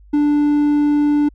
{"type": "tone", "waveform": "triangle", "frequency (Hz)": 293.7, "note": "D4", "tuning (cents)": 0, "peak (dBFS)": -10, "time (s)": [0.13, 1.29], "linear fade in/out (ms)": 10, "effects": ["added 50 Hz sine -42 dBFS peak until 1.34 s"]}